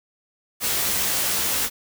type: noise with comb filter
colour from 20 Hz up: white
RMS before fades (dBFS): -23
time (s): 0.6-1.7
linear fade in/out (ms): 50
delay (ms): 15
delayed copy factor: +0.55
effects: none